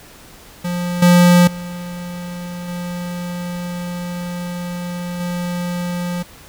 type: tone with level steps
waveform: square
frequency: 176.2 Hz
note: F3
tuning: 16 cents sharp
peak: -20 / -8 / -27 / -24 / -21 dBFS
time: 0.64-6.23 s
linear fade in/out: 10 ms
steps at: 1.02 / 1.47 / 2.68 / 5.2 s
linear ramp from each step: 5 ms
effects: pink hiss -42 dBFS RMS until 6.48 s